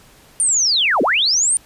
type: linear two-way sweep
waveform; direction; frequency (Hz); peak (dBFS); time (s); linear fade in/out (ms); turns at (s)
sine; down then up; 9240 to 208.8 to 9240; -13; 0.4-1.57; 0; 1.02
effects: pink hiss -48 dBFS RMS until 1.65 s + resampled to 32000 Hz